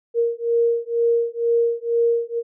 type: beating tone pair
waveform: sine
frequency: 466.2 / 468.3 Hz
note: A#4 / A#4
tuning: 0 / +8 cents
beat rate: 2.1 Hz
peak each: -20 dBFS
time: 0.14-2.43 s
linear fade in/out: 50 ms
effects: none